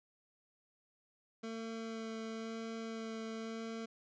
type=tone with vibrato; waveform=25% pulse; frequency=224.5 Hz; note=A3; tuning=35 cents sharp; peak=-37 dBFS; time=1.43-3.86 s; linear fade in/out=10 ms; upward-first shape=sine; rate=0.97 Hz; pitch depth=11 cents each way; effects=resampled to 16000 Hz